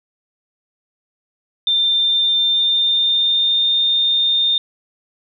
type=tone with pitch glide; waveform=sine; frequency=3587 to 3633 Hz; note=A7 to A#7; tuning=+33 to -45 cents; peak=-13 dBFS; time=1.67-4.58 s; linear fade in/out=2 ms; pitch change=+22 cents; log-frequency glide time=1.93-3.75 s; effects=none